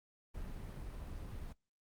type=noise; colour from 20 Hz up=brown; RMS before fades=-45 dBFS; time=0.34-1.53 s; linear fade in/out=10 ms; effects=noise-tail reverb RT60 0.1 s tail -17 dB re dry + Opus 32 kbps